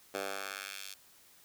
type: tone with high-pass filter sweep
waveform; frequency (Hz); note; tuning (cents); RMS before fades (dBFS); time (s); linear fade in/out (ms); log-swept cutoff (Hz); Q
10% pulse; 98; G2; 0; -41; 0.14-0.94; 5; 480 to 3900; 1
effects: white hiss -61 dBFS RMS until 1.44 s